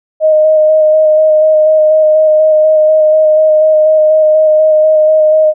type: tone with vibrato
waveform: sine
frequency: 621 Hz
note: D#5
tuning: 3 cents flat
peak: -4 dBFS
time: 0.2-5.54 s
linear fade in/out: 50 ms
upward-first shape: square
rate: 4.1 Hz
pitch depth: 12 cents each way
effects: none